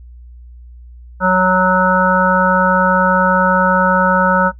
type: harmonic tone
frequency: 185 Hz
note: F#3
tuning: in tune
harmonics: 1 / 3 / 5 / 7 / 8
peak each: -16 / -16 / -16 / -16 / -16 dBFS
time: 1.2-4.52 s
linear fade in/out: 50 ms
effects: noise-tail reverb RT60 0.1 s tail -19 dB re dry + added 60 Hz sine -34 dBFS peak until 4.59 s